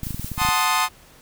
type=noise with tremolo; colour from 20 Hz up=blue; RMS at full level=-35 dBFS; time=0.03-0.65 s; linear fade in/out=2 ms; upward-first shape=square; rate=5.7 Hz; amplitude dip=35%
type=clicks; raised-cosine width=5 ms; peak=-17 dBFS; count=11; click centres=0.033 / 0.069 / 0.107 / 0.145 / 0.196 / 0.245 / 0.317 / 0.379 / 0.417 / 0.45 / 0.488 s
type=chord; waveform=sawtooth; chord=F# diminished seventh; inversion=none; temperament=equal; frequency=740 / 880 / 1046.5 / 1244.5 Hz; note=F#5 / A5 / C6 / Eb6; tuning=0 / 0 / 0 / 0 cents; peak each=-24 / -20 / -19 / -19 dBFS; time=0.37-0.89 s; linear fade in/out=50 ms
effects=pink hiss -50 dBFS RMS until 1.21 s

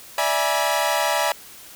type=chord; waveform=sawtooth; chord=E dominant seventh; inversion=third; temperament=equal with one note detuned; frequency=587.3 / 659.3 / 830.6 / 968 Hz; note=D5 / E5 / G#5 / B5; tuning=0 / 0 / 0 / -35 cents; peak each=-21 dBFS; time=0.18-1.32 s; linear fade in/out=2 ms; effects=white hiss -43 dBFS RMS until 1.75 s

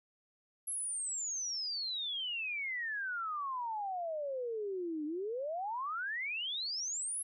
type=exponential two-way sweep; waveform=sine; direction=down then up; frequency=11280 to 293.7 to 11280 Hz; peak=-35 dBFS; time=0.67-7.23 s; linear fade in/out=10 ms; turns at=5.05 s; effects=none

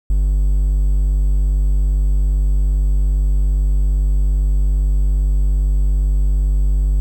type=tone; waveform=triangle; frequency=48.78 Hz; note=G1; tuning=8 cents flat; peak=-10 dBFS; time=0.1-7 s; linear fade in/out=0 ms; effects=8-bit

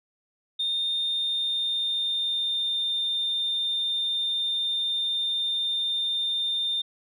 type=tone with pitch glide; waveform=sine; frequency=3643 to 3612 Hz; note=A#7 to A7; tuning=-41 to +45 cents; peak=-23 dBFS; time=0.59-6.82 s; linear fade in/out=10 ms; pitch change=-14 cents; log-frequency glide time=0.81-2.89 s; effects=tanh soft clip ceiling -20 dBFS

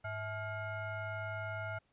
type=tone with frequency modulation; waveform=sine; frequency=651 Hz; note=E5; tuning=22 cents flat; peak=-37 dBFS; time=0.04-1.79 s; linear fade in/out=10 ms; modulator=755 Hz; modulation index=1.5; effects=pink hiss -75 dBFS RMS until 1.92 s + resampled to 8000 Hz

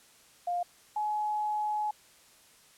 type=tone pair in turn; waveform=sine; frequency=704 / 845.8 Hz; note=F5 / G#5; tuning=+14 / +31 cents; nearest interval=minor third; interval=317 cents; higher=second; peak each=-28 dBFS; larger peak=neither; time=0.47-0.63 / 0.96-1.91 s; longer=second; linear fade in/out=5 ms; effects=white hiss -59 dBFS RMS until 2.77 s + low-pass 11000 Hz 12 dB/octave

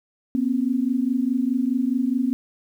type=tone pair together; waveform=sine; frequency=242.6 / 267.4 Hz; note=B3 / C4; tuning=-31 / +38 cents; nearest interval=major second; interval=169 cents; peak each=-22 dBFS; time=0.35-2.33 s; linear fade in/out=0 ms; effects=9-bit

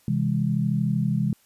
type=chord; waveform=sine; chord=C augmented; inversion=none; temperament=just; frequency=130.81 / 163.52 / 204.4 Hz; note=C3 / E3 / G#3; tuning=0 / -14 / -27 cents; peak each=-25 dBFS; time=0.08-1.33 s; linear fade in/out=2 ms; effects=white hiss -61 dBFS RMS until 1.45 s + resampled to 32000 Hz

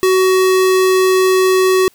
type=tone; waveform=square; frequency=374.6 Hz; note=F#4; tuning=21 cents sharp; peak=-10 dBFS; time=0.03-1.88 s; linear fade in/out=0 ms; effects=white hiss -52 dBFS RMS until 1.94 s

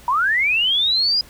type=linear sweep; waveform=sine; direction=up; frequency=932.3 to 4978 Hz; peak=-15 dBFS; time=0.08-1.21 s; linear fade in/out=2 ms; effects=added 60 Hz sine -50 dBFS peak until 1.29 s + pink hiss -46 dBFS RMS until 1.29 s

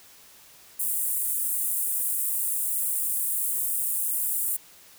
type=high-pass noise; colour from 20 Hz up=pink; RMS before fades=-27 dBFS; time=0.79-4.57 s; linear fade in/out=10 ms; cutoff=8600 Hz; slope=48 dB/octave; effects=white hiss -52 dBFS RMS until 4.98 s

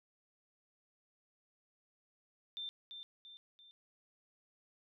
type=tone with echo; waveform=sine; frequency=3575 Hz; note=A7; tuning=27 cents sharp; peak=-40 dBFS; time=2.57-2.69 s; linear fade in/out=0 ms; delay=340 ms; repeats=3; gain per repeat=-6 dB; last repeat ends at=3.71 s; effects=none

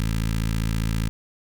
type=tone with notch filter; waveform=15% pulse; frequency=55 Hz; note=A1; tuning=in tune; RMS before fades=-24 dBFS; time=0-1.09 s; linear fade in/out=0 ms; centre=660 Hz; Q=0.52; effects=9-bit

